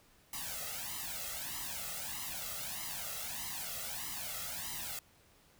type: noise with flanger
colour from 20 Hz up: white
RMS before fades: -41 dBFS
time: 0.33-4.99 s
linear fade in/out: 2 ms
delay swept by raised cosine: 0.99 to 1.54 ms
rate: 1.6 Hz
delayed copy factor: +1
effects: pink hiss -65 dBFS RMS until 5.59 s